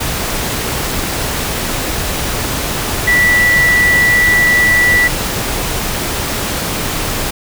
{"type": "tone in noise", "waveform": "sine", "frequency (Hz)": 1960, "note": "B6", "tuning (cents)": -14, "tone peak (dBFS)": -8, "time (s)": [3.07, 5.08], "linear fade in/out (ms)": 10, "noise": "pink", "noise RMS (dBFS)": -18, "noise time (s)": [0, 7.31], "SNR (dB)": 7, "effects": []}